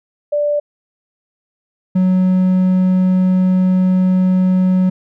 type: tone pair in turn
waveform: sine / triangle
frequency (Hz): 587.3 / 184.99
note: D5 / F#3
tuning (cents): 0 / 0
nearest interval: octave + minor sixth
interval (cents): 2000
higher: first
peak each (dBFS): -13 / -8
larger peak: second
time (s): 0.32-0.6 / 1.95-4.9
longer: second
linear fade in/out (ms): 10
effects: none